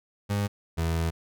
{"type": "tone pair in turn", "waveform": "30% pulse", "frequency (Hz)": [101.9, 82.41], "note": ["G#2", "E2"], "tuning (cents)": [-32, 0], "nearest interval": "major third", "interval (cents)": 368, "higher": "first", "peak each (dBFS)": [-22, -22], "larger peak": "neither", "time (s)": [[0.29, 0.48], [0.77, 1.11]], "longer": "second", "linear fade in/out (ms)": 20, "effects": []}